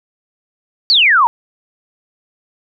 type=exponential sweep; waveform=sine; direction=down; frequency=4692 to 892 Hz; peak=-7 dBFS; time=0.9-1.27 s; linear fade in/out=0 ms; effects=none